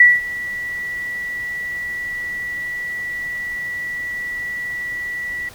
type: tone with ADSR envelope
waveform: sine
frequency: 1952 Hz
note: B6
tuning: 21 cents flat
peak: -4 dBFS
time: 0-5.49 s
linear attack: 4 ms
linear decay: 200 ms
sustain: -19 dB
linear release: 4 ms
effects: pink hiss -42 dBFS RMS until 5.54 s